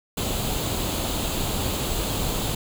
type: noise with comb filter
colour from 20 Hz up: pink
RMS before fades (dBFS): -26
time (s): 0.17-2.55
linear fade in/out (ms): 5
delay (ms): 0.27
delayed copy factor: +0.55
effects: none